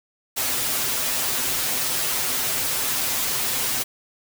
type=noise with comb filter; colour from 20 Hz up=white; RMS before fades=-24 dBFS; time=0.36-3.84 s; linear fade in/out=20 ms; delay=7.8 ms; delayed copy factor=+0.9; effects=none